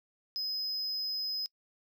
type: tone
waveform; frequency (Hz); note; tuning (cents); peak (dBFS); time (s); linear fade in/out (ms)
triangle; 5060; D#8; +28; -31; 0.36-1.46; 0
effects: noise-tail reverb RT60 0.1 s tail -25 dB re dry